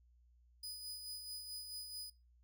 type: tone with tremolo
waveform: sawtooth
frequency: 4978 Hz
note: D#8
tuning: in tune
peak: -40 dBFS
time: 0.63-2.1 s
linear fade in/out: 5 ms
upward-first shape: sine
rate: 4.6 Hz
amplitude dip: 45%
effects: noise-tail reverb RT60 0.3 s tail -23 dB re dry + added 60 Hz sine -65 dBFS peak until 2.43 s